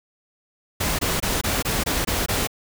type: noise bursts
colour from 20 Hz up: pink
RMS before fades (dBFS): -23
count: 8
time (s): 0.8-2.474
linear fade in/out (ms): 10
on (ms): 190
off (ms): 22
effects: none